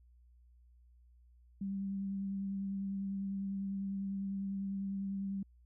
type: tone with vibrato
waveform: sine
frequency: 196 Hz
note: G3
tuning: in tune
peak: -35 dBFS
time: 1.61-5.43 s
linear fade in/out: 5 ms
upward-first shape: sine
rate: 10 Hz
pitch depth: 15 cents each way
effects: added 60 Hz sine -60 dBFS peak until 5.65 s

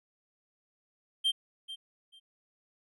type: tone with echo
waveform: triangle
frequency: 3162 Hz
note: G7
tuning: 14 cents sharp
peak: -23 dBFS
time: 1.24-1.32 s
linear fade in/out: 20 ms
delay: 440 ms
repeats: 2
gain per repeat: -14 dB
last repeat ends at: 2.2 s
effects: none

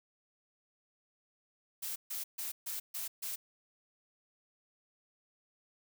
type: noise bursts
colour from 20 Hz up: blue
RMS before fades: -39 dBFS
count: 6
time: 1.82-3.36 s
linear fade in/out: 10 ms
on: 140 ms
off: 140 ms
effects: none

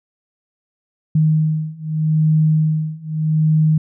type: beating tone pair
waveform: sine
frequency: 155.56 / 156.37 Hz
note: D#3 / D#3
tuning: 0 / +9 cents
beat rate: 0.81 Hz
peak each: -17 / -16 dBFS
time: 1.15-3.78 s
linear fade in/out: 5 ms
effects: none

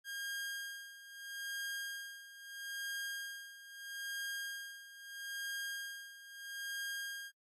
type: tone with tremolo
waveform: sawtooth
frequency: 1616 Hz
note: G#6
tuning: 48 cents flat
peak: -35 dBFS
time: 0.04-7.32 s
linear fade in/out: 50 ms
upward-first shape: sine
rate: 0.77 Hz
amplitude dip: 80%
effects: noise-tail reverb RT60 0.1 s tail -25 dB re dry + AAC 48 kbps

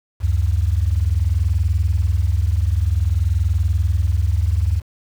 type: tone pair together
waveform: sine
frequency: 71.98 / 92.5 Hz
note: D2 / F#2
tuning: -34 / 0 cents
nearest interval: major third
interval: 434 cents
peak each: -17 dBFS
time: 0.2-4.82 s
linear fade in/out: 50 ms
effects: tanh soft clip ceiling -7 dBFS + 7-bit

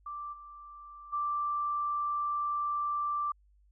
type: tone with level steps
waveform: sine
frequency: 1174.7 Hz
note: D6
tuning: in tune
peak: -37 / -46 / -29 dBFS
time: 0.06-3.32 s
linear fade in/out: 5 ms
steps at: 0.32 / 1.12 s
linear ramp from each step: 20 ms
effects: added 50 Hz sine -61 dBFS peak until 3.71 s

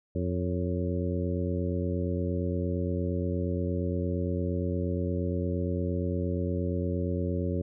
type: harmonic tone with a mistuned harmonic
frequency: 88.6 Hz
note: F2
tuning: 25 cents sharp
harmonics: 1 / 2 / 3 / 4 / 5 / 6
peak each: -30 / -33 / -35 / -36 / -37 / -38 dBFS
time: 0.15-7.62 s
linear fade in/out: 5 ms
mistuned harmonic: 6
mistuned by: +66 cents
effects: none

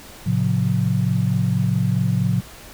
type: tone cluster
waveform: sine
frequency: 111.6 / 136.1 / 179.4 Hz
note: A2 / C#3 / F3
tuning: +25 / -31 / +47 cents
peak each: -21 dBFS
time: 0.26-2.41 s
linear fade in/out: 10 ms
effects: pink hiss -41 dBFS RMS until 2.73 s

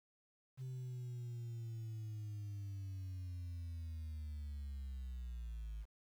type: linear sweep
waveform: sine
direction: down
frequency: 130.81 to 51.91 Hz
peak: -40 dBFS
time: 0.57-5.86 s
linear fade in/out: 50 ms
effects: tanh soft clip ceiling -41 dBFS + 11-bit

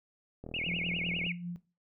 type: click train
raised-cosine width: 2 ms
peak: -30 dBFS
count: 34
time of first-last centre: 0.44-1.265 s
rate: 40 Hz
type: tone with vibrato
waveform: sine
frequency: 2489 Hz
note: D#7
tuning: in tune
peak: -32 dBFS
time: 0.54-1.32 s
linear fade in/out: 2 ms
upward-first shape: sine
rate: 9.9 Hz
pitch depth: 260 cents each way
type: tone with tremolo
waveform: sine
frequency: 174.61 Hz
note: F3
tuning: in tune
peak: -34 dBFS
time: 0.67-1.56 s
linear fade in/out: 0 ms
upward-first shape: sine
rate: 5.2 Hz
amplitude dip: 50%
effects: noise-tail reverb RT60 0.3 s tail -17 dB re dry

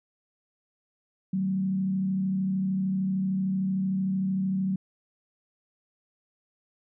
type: tone with frequency modulation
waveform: sine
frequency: 190 Hz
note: F#3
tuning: 46 cents sharp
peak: -24 dBFS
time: 1.33-4.76 s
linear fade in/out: 5 ms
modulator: 33.2 Hz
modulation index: 0.4
effects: none

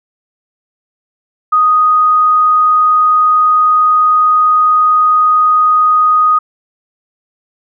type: tone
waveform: sine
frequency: 1244.5 Hz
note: D#6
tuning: in tune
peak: -6 dBFS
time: 1.52-6.39 s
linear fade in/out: 10 ms
effects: none

